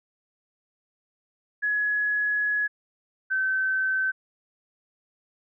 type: tone pair in turn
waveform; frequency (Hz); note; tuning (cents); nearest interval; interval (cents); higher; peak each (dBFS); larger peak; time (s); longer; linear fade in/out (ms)
sine; 1685 / 1536.5; G#6 / G6; +25 / -35; major second; 160; first; -22; neither; 1.62-2.68 / 3.3-4.12; first; 20
effects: none